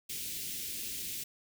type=band-stop noise; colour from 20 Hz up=white; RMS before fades=-39 dBFS; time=0.09-1.24 s; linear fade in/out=10 ms; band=380 to 2300 Hz; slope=24 dB/octave; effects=none